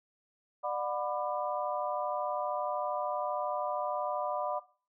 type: harmonic tone with a mistuned harmonic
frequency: 198.8 Hz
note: G3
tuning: 25 cents sharp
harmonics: 3 / 4 / 5 / 6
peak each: -35 / -36 / -37 / -38 dBFS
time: 0.63-4.6 s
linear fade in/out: 20 ms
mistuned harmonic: 4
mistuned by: -150 cents
effects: noise-tail reverb RT60 0.4 s tail -18 dB re dry